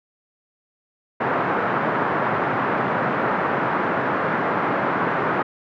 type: band-pass noise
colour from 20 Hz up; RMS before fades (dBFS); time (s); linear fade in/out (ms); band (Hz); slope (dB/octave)
white; -22; 1.2-5.43; 10; 130 to 1500; 24
effects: none